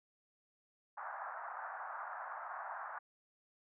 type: band-pass noise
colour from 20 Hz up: pink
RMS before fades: -45 dBFS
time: 0.97-2.99 s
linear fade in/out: 10 ms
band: 700 to 1600 Hz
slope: 48 dB/octave
effects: none